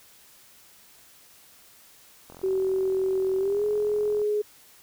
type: click train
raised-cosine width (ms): 1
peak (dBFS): -31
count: 84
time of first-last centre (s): 2.3-4.217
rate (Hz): 43.3
type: tone with pitch glide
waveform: sine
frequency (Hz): 380 to 419.2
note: F#4 to G#4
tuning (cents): +46 to +16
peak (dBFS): -22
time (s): 2.43-4.42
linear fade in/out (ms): 10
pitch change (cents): +170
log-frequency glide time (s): 3.38-3.65
effects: white hiss -54 dBFS RMS until 4.82 s